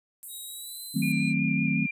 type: high-pass noise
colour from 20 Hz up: white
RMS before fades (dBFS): -39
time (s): 0.23-1.12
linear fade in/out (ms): 0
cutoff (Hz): 7800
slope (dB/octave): 96
type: tone with pitch glide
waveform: 30% pulse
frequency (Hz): 3825 to 4050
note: A#7 to B7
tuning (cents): +44 to +43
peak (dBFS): -38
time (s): 0.28-1.34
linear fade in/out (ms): 50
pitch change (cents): +99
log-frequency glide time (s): 0.47-0.81
type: chord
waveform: sine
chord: D# diminished seventh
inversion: none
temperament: equal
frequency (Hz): 155.56 / 185 / 220 / 261.6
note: D#3 / F#3 / A3 / C4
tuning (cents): 0 / 0 / 0 / 0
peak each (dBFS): -29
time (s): 0.94-1.87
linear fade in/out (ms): 20
type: tone with vibrato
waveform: sine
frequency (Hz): 2401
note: D7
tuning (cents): +38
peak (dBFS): -29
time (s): 1.02-1.91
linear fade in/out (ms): 5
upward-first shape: square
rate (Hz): 5.4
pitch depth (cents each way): 13
effects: resampled to 32000 Hz